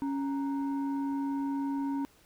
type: tone pair together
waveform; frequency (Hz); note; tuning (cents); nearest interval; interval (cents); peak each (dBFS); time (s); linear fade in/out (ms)
sine; 277.2 / 932.3; C#4 / A#5; 0 / 0; octave + major sixth; 2100; -28 / -37; 0.02-2.05; 0
effects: tanh soft clip ceiling -26 dBFS + pink hiss -62 dBFS RMS until 2.25 s